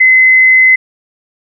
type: tone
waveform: sine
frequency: 2043 Hz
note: C7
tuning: 42 cents flat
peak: -3 dBFS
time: 0-0.76 s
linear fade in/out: 10 ms
effects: none